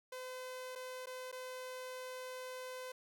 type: tone with dropouts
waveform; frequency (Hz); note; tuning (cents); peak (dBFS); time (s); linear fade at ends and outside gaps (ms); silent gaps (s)
sawtooth; 510; C5; -44; -40; 0.12-2.92; 5; 0.753-0.757 / 1.059-1.069 / 1.316-1.325
effects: none